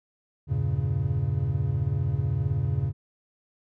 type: chord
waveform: triangle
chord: E diminished seventh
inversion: none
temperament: equal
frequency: 82.41 / 98 / 116.54 / 138.59 Hz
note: E2 / G2 / Bb2 / Db3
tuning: 0 / 0 / 0 / 0 cents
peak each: -30 / -27 / -28 / -25 dBFS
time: 0.47-2.93 s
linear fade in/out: 50 ms
effects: none